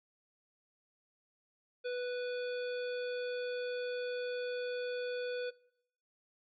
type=harmonic tone; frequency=493.9 Hz; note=B4; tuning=in tune; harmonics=1 / 3 / 5 / 7 / 9; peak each=-35 / -45 / -49 / -52 / -54 dBFS; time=1.84-5.51 s; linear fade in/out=20 ms; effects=noise-tail reverb RT60 0.8 s tail -23 dB re dry